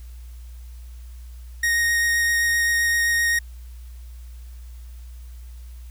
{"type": "tone with vibrato", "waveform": "45% pulse", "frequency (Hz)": 1864.7, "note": "A#6", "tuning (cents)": 0, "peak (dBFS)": -18, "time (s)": [1.63, 3.39], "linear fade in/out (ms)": 5, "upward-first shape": "sine", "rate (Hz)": 7.7, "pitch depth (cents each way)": 9, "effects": ["added 60 Hz sine -36 dBFS peak until 5.9 s", "white hiss -56 dBFS RMS until 5.9 s"]}